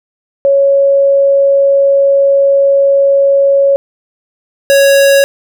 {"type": "tone pair in turn", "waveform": ["sine", "square"], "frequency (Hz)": [554.4, 554.4], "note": ["C#5", "C#5"], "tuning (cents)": [0, 0], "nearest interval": "unison", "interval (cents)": 0, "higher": "neither", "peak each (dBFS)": -5, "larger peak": "neither", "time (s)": [[0.45, 3.76], [4.7, 5.24]], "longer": "first", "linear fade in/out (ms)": 0, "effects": []}